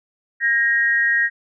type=tone pair together; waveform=sine; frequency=1620 / 1879.5 Hz; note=G#6 / A#6; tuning=-43 / +14 cents; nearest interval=minor third; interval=257 cents; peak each=-20 / -16 dBFS; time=0.4-1.3 s; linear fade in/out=50 ms; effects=none